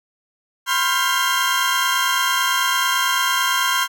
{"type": "tone cluster", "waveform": "35% pulse", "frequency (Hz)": [1010, 1070, 1395, 1578, 3185], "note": ["B5", "C6", "F6", "G6", "G7"], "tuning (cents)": [39, 38, -2, 11, 27], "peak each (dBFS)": -22, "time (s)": [0.66, 3.88], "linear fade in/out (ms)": 50, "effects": []}